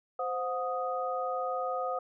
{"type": "tone cluster", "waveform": "sine", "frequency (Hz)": [519, 725, 1246], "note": ["C5", "F#5", "D#6"], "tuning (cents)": [-14, -35, 2], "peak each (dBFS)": [-34, -34, -35], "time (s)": [0.19, 1.99], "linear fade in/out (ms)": 5, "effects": []}